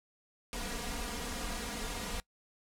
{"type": "noise with comb filter", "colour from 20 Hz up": "pink", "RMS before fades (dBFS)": -38, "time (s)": [0.53, 2.2], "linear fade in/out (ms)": 0, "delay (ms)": 4.2, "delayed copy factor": 1, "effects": ["noise-tail reverb RT60 0.1 s tail -22 dB re dry", "low-pass 11000 Hz 12 dB/octave"]}